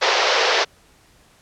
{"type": "band-pass noise", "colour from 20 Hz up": "pink", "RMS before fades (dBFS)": -18, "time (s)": [0.01, 0.65], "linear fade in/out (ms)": 20, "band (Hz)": [410, 5700], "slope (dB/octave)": 48, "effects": ["pink hiss -54 dBFS RMS until 1.41 s", "low-pass 11000 Hz 12 dB/octave"]}